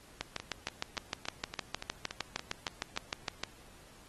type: two click trains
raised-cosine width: 0.2 ms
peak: -22 / -16 dBFS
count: 10 / 22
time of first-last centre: 0.4-2.964 / 0.21-3.436 s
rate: 3.51 / 6.51 Hz
effects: pink hiss -58 dBFS RMS until 4.08 s + AAC 32 kbps